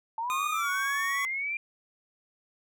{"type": "linear sweep", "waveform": "sine", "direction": "up", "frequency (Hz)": [880, 2400], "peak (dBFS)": -29, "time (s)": [0.18, 1.57], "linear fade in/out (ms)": 2}
{"type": "tone with pitch glide", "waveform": "25% pulse", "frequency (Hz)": [1231, 1115.9], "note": ["D#6", "C#6"], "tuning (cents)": [-19, 11], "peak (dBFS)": -26, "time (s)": [0.3, 1.25], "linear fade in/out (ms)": 0, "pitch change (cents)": -170, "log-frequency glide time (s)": [0.5, 0.7]}
{"effects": []}